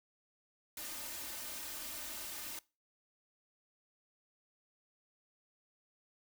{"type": "noise with comb filter", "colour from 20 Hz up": "white", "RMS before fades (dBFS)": -44, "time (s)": [0.77, 2.59], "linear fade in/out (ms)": 2, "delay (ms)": 3.3, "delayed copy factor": 0.8, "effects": ["noise-tail reverb RT60 0.3 s tail -22 dB re dry"]}